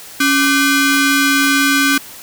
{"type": "ring-modulated tone", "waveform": "sawtooth", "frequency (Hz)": 902, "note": "A5", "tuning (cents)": 43, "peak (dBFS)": -4, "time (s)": [0.2, 1.98], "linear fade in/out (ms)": 5, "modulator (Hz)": 624, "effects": ["white hiss -35 dBFS RMS until 2.22 s"]}